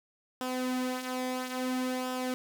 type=tone with flanger; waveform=sawtooth; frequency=254.5 Hz; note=C4; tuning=48 cents flat; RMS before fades=-33 dBFS; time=0.41-2.34 s; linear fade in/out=0 ms; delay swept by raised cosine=0.46 to 4.66 ms; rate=0.59 Hz; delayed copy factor=-0.55; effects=none